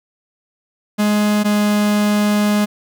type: tone pair in turn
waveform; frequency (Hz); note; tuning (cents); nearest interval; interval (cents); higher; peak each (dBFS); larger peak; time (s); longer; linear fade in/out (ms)
45% pulse; 209.2 / 208.2; G#3 / G#3; +13 / +5; unison; 8; first; -13; neither; 0.98-1.44 / 1.44-2.66; second; 20
effects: none